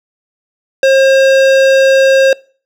sine tone with hard clipping, 536 Hz, C5, 42 cents sharp, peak -7 dBFS, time 0.83-2.33 s, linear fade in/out 2 ms, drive 16 dB, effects noise-tail reverb RT60 0.4 s tail -24 dB re dry

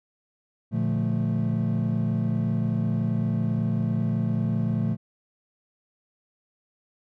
triangle chord, Bb major seventh, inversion none, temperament equal, 116.54 / 146.83 / 174.61 / 220 Hz, Bb2 / D3 / F3 / A3, 0 / 0 / 0 / 0 cents, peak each -24 / -28 / -26 / -25 dBFS, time 0.71-4.97 s, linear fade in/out 50 ms, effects tanh soft clip ceiling -13 dBFS

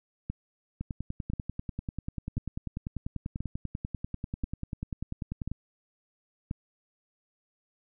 two click trains, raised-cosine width 5 ms, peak -21 / -20 dBFS, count 49 / 7, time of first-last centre 0.81-5.516 / 0.3-6.511 s, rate 10.2 / 0.966 Hz, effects none

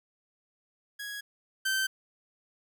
sawtooth tone pair in turn, 1661.2 / 1549.6 Hz, G#6 / G6, 0 / -20 cents, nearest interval minor second, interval 120 cents, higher first, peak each -33 / -23 dBFS, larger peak second, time 0.99-1.21 / 1.65-1.87 s, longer neither, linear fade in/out 10 ms, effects none

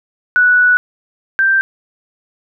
sine tone pair in turn, 1476 / 1569.4 Hz, F#6 / G6, -5 / +2 cents, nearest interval minor second, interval 107 cents, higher second, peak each -7 / -9 dBFS, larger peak first, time 0.36-0.77 / 1.39-1.61 s, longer first, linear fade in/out 0 ms, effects none

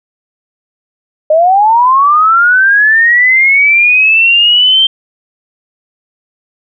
sine linear sweep, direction up, 603 to 3157 Hz, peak -4 dBFS, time 1.3-4.87 s, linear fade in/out 5 ms, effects none

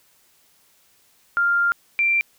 sine tone pair in turn, 1396.9 / 2360 Hz, F6 / D7, 0 / +8 cents, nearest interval major sixth, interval 908 cents, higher second, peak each -16 dBFS, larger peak neither, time 1.37-1.72 / 1.99-2.21 s, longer first, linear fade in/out 0 ms, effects white hiss -59 dBFS RMS until 2.38 s

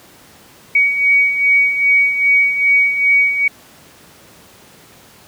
sine beating tone pair, 2251 / 2253.5 Hz, C#7 / C#7, +26 / +28 cents, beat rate 2.5 Hz, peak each -18 / -11 dBFS, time 0.75-3.48 s, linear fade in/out 5 ms, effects pink hiss -44 dBFS RMS until 5.27 s + high-pass 100 Hz 12 dB/octave

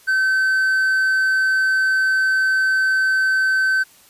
triangle tone, 1537 Hz, G6, 35 cents flat, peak -13 dBFS, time 0.07-3.84 s, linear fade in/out 20 ms, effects white hiss -50 dBFS RMS until 4.09 s + resampled to 32000 Hz

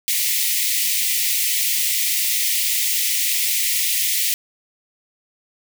white high-pass noise, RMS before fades -20 dBFS, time 0.08-4.34 s, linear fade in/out 0 ms, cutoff 1900 Hz, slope 96 dB/octave, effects none

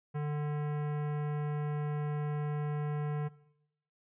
sine tone with hard clipping, 148.4 Hz, D3, 18 cents sharp, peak -34 dBFS, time 0.14-3.29 s, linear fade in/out 20 ms, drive 18 dB, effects noise-tail reverb RT60 0.8 s tail -19 dB re dry + resampled to 8000 Hz

